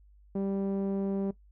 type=tone with low-pass filter; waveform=sawtooth; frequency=196 Hz; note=G3; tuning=in tune; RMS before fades=-31 dBFS; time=0.35-1.31 s; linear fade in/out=5 ms; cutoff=480 Hz; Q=1.2; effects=noise-tail reverb RT60 0.1 s tail -17 dB re dry + added 50 Hz sine -55 dBFS peak until 1.51 s